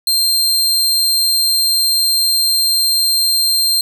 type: tone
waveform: sawtooth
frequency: 4173 Hz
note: C8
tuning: 5 cents flat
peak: -9 dBFS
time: 0.07-3.81 s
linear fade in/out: 2 ms
effects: none